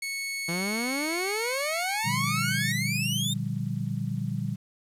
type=tone; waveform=sawtooth; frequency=2206 Hz; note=C#7; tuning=9 cents flat; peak=-27 dBFS; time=0.02-2.72 s; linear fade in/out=5 ms
type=exponential sweep; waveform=sawtooth; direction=up; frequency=164.3 to 3729 Hz; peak=-25 dBFS; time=0.48-3.34 s; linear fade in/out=10 ms
type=chord; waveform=sine; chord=G minor seventh; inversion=first; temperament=just; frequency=117.6 / 147 / 176.4 / 196 Hz; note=Bb2 / D3 / F3 / G3; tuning=+16 / +2 / +18 / 0 cents; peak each=-32 / -32 / -36 / -33 dBFS; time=2.04-4.56 s; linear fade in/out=20 ms
effects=resampled to 32000 Hz + 9-bit